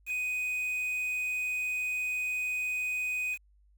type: tone with quantisation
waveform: triangle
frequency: 2497 Hz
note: D#7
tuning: 6 cents sharp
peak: -28 dBFS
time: 0.06-3.38 s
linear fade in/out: 50 ms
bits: 8
effects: added 50 Hz sine -60 dBFS peak until 3.77 s